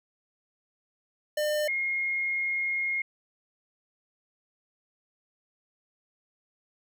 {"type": "tone pair in turn", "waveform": ["square", "sine"], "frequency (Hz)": [602, 2145], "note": ["D5", "C7"], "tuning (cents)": [43, 42], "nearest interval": "octave + minor seventh", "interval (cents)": 2199, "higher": "second", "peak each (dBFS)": -26, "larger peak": "neither", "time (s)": [[1.37, 1.68], [1.68, 3.02]], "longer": "second", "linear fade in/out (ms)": 5, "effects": []}